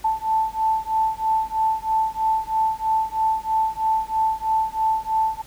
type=beating tone pair; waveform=sine; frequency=880 / 883.1 Hz; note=A5 / A5; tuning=0 / +6 cents; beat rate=3.1 Hz; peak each=-22 dBFS; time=0.04-5.42 s; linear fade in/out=10 ms; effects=added 50 Hz sine -46 dBFS peak until 5.46 s + pink hiss -47 dBFS RMS until 5.46 s